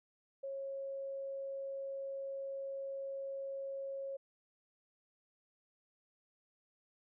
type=tone; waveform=sine; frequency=546 Hz; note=C#5; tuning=26 cents flat; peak=-39 dBFS; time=0.43-4.17 s; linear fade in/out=10 ms; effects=none